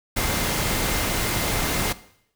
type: tone in noise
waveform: sine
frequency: 2093 Hz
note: C7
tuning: in tune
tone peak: -35 dBFS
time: 0.16-1.93 s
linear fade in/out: 10 ms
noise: pink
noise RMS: -24 dBFS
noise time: 0.16-1.93 s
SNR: -14 dB
effects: noise-tail reverb RT60 0.7 s tail -17 dB re dry